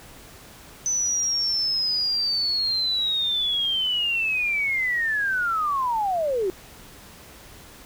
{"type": "linear sweep", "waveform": "sine", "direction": "down", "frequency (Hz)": [6060, 354.4], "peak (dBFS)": -21, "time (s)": [0.86, 6.5], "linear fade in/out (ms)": 0, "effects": ["pink hiss -46 dBFS RMS until 7.85 s"]}